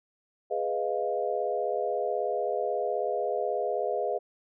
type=chord; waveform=sine; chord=F half-diminished seventh; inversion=first; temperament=equal; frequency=415.3 / 493.9 / 622.3 / 698.5 Hz; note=Ab4 / Cb5 / Eb5 / F5; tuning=0 / 0 / 0 / 0 cents; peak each=-32 dBFS; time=0.5-4.19 s; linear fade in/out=20 ms; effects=none